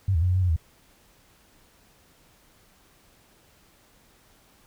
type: tone with pitch steps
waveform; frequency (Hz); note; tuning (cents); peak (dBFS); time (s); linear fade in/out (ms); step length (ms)
sine; 96.6 / 80.1 / 90.4 / 90.9 / 93.4 / 90.1 / 80.2; G2 / E2 / F#2 / F#2 / F#2 / F#2 / E2; -25 / -49 / -40 / -30 / +17 / -45 / -47; -19; 0.08-0.563; 5; 69
effects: pink hiss -59 dBFS RMS until 4.66 s